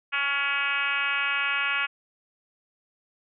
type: tone with frequency modulation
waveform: sine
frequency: 1975.5 Hz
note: B6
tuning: in tune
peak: -23 dBFS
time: 0.12-1.87 s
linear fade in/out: 20 ms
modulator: 286 Hz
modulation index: 2.9
effects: none